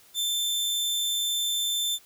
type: tone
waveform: sawtooth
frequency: 3549 Hz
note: A7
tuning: 14 cents sharp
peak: -22 dBFS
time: 0.14-1.99 s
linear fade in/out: 50 ms
effects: white hiss -56 dBFS RMS until 2.05 s